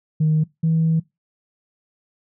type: tone pair in turn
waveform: sine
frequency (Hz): 155.56 / 161.79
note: D#3 / E3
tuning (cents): 0 / -32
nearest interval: minor second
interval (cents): 68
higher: second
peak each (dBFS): -13 / -14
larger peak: first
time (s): 0.2-0.44 / 0.63-1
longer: second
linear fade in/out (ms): 10
effects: noise-tail reverb RT60 0.2 s tail -22 dB re dry + tanh soft clip ceiling -11 dBFS